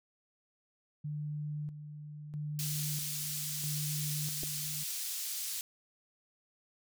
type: tone with tremolo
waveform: sine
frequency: 149.3 Hz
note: D3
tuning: 29 cents sharp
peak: -35 dBFS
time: 1.04-4.84 s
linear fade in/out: 10 ms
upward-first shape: square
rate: 0.77 Hz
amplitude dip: 60%
type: high-pass noise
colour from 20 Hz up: pink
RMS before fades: -38 dBFS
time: 2.59-5.61 s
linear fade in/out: 0 ms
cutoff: 5100 Hz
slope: 12 dB/octave
type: clicks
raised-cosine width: 2 ms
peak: -31 dBFS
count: 2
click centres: 4.433 / 4.436 s
effects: none

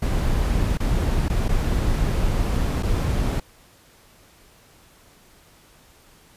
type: noise with dropouts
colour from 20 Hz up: brown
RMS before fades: -21 dBFS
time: 0.02-3.4 s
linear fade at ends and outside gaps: 5 ms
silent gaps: 0.774-0.801 / 1.284-1.298 / 1.483-1.49 / 2.826-2.831 s
effects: pink hiss -53 dBFS RMS until 6.36 s + resampled to 32000 Hz

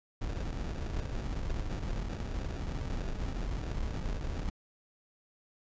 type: noise with sample-and-hold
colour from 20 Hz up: brown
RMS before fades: -35 dBFS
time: 0.21-4.5 s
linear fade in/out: 10 ms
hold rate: 1050 Hz
effects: resampled to 16000 Hz

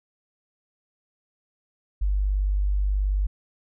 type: tone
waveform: sine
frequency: 49.29 Hz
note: G1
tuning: 10 cents sharp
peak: -20 dBFS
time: 2.01-3.27 s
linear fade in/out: 10 ms
effects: none

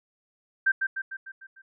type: tone with echo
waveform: sine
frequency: 1568 Hz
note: G6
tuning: in tune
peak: -18 dBFS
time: 0.66-0.72 s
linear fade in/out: 10 ms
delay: 150 ms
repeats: 6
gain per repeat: -5 dB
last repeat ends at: 1.62 s
effects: none

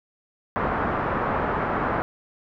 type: low-pass noise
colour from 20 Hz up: white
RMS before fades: -25 dBFS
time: 0.56-2.02 s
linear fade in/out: 0 ms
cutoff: 1400 Hz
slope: 24 dB/octave
effects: none

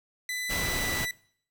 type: tone with pitch glide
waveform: sawtooth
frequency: 1999 to 1976 Hz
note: B6 to B6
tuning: +20 to 0 cents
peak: -27 dBFS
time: 0.29-1.11 s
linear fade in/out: 2 ms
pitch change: -20 cents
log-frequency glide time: 0.43-0.92 s
type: noise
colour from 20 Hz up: pink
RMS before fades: -32 dBFS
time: 0.49-1.06 s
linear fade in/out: 20 ms
effects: noise-tail reverb RT60 0.6 s tail -22 dB re dry

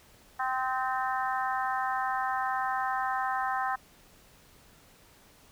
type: harmonic tone with a mistuned harmonic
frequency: 259.4 Hz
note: C4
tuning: 15 cents flat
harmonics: 3 / 4 / 5 / 6 / 7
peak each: -31 / -33 / -35 / -37 / -38 dBFS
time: 0.39-3.76 s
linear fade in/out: 10 ms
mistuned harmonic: 5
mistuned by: -19 cents
effects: pink hiss -58 dBFS RMS until 5.51 s

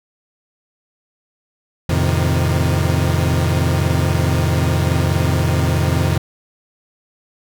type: chord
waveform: 40% pulse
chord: F dominant seventh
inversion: none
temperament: equal with one note detuned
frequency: 86.2 / 110 / 130.81 / 155.56 Hz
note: F2 / A2 / C3 / Eb3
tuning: -22 / 0 / 0 / 0 cents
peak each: -17 / -22 / -19 / -20 dBFS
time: 1.89-6.18 s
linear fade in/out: 5 ms
effects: none

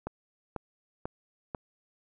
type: click train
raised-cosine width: 1 ms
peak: -20 dBFS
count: 4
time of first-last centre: 0.07-1.548 s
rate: 2.03 Hz
effects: none

